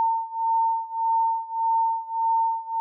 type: beating tone pair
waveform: sine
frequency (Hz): 906 / 907.7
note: A#5 / A#5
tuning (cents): -50 / -46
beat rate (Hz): 1.7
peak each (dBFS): -23 / -25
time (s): 0-2.8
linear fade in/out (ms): 0
effects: none